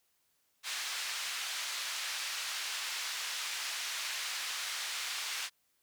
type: band-pass noise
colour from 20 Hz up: white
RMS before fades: -38 dBFS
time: 0.63-5.5 s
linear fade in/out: 50 ms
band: 1300 to 5200 Hz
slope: 12 dB/octave
effects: white hiss -75 dBFS RMS until 5.82 s